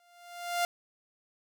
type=tone with exponential growth; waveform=sawtooth; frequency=698.5 Hz; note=F5; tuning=in tune; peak=-21 dBFS; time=0-0.65 s; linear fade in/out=1 ms; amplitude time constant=140 ms; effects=none